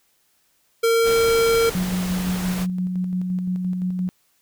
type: tone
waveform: square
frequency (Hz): 458.5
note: A#4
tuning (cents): -29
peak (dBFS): -16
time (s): 0.83-1.7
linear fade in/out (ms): 10
type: noise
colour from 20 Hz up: pink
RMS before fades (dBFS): -31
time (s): 1.03-2.67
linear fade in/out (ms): 50
type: tone with tremolo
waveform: sine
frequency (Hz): 182.4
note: F#3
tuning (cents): -24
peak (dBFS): -20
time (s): 1.75-4.09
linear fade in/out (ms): 0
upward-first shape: square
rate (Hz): 5.8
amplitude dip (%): 30
effects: white hiss -64 dBFS RMS until 4.41 s